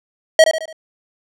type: tone with echo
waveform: square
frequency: 638 Hz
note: D#5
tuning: 43 cents sharp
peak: -5 dBFS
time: 0.39-0.44 s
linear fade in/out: 2 ms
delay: 72 ms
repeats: 4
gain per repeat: -7 dB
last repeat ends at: 0.728 s
effects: low-pass 8000 Hz 12 dB/octave